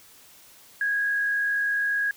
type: tone with frequency modulation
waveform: sine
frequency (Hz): 1648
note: G#6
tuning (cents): -14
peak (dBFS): -22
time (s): 0.81-2.11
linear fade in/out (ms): 2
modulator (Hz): 62.5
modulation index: 0.41
effects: white hiss -52 dBFS RMS until 2.16 s